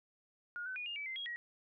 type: tone with pitch steps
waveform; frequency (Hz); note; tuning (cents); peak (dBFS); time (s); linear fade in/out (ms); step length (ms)
sine; 1432 / 1517 / 2453 / 2825 / 2299 / 2077 / 3290 / 1903; F6 / F#6 / D#7 / F7 / D7 / C7 / G#7 / A#6; +43 / +43 / -25 / +19 / -37 / -13 / -17 / +35; -39; 0.56-1.36; 0; 100
effects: none